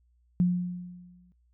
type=tone with exponential decay; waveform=sine; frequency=178.2 Hz; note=F3; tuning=35 cents sharp; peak=-18 dBFS; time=0.4-1.32 s; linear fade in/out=0 ms; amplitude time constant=200 ms; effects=noise-tail reverb RT60 0.1 s tail -21 dB re dry + added 60 Hz sine -63 dBFS peak until 1.53 s